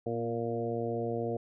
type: harmonic tone with a mistuned harmonic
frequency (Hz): 116.54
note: A#2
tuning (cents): 0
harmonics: 1 / 2 / 3 / 4 / 5 / 6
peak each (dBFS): -38 / -38 / -38 / -34 / -40 / -40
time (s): 0.06-1.37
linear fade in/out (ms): 5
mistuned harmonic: 2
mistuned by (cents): +20
effects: none